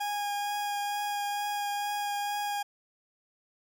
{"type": "tone with vibrato", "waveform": "40% pulse", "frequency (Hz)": 820, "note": "G#5", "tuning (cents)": -22, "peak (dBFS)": -29, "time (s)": [0, 2.63], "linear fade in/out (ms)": 10, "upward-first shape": "triangle", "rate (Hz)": 2.2, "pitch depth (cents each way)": 12, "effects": []}